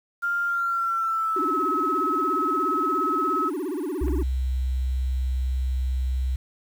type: tone with pitch glide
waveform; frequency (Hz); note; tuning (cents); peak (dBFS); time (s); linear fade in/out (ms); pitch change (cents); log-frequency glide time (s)
sine; 1396.9 to 1288.4; F6 to E6; 0 to -40; -22; 0.22-3.5; 20; -140; 0.46-1.6
type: tone with vibrato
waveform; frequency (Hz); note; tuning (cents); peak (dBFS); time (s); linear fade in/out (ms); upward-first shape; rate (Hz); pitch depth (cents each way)
triangle; 330; E4; +2; -24; 1.36-4.23; 5; sine; 17; 280
type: tone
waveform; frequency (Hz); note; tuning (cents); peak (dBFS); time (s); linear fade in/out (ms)
sine; 64.4; C2; -27; -22; 4.01-6.36; 5
type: click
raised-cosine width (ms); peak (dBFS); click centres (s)
0.5; -24; 4.082
effects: 8-bit